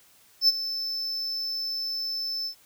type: tone with ADSR envelope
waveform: triangle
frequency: 5274 Hz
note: E8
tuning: in tune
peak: -13 dBFS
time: 0.41-2.55 s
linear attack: 73 ms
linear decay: 28 ms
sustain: -14 dB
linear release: 90 ms
effects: white hiss -58 dBFS RMS until 2.65 s